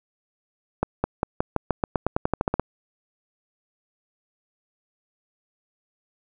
accelerating click train, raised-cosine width 1 ms, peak -7 dBFS, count 16, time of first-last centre 0.83-2.596 s, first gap 210 ms, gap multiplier 0.91, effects none

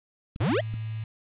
clicks, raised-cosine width 5 ms, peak -25 / -24 dBFS, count 2, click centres 0.361 / 0.74 s
square exponential sweep, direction up, 87.31 to 708 Hz, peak -23 dBFS, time 0.4-0.61 s, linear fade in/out 10 ms
sine tone, 110 Hz, A2, in tune, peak -30 dBFS, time 0.49-1.04 s, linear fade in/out 5 ms
effects resampled to 8000 Hz + 8-bit

